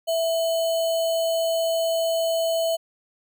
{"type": "tone with sample-and-hold", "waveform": "sine", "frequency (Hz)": 659.3, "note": "E5", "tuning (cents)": 0, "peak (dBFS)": -20, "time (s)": [0.07, 2.77], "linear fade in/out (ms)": 20, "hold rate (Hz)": 3675, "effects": []}